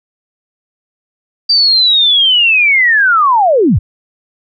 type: linear sweep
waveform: sine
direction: down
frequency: 4699 to 57.8 Hz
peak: -6 dBFS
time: 1.49-3.79 s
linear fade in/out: 10 ms
effects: none